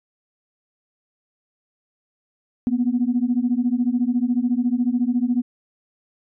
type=beating tone pair; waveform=sine; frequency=237.7 / 251.7 Hz; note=A#3 / B3; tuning=+34 / +33 cents; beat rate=14 Hz; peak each=-20 dBFS; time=2.67-5.42 s; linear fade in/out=0 ms; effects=tanh soft clip ceiling -10 dBFS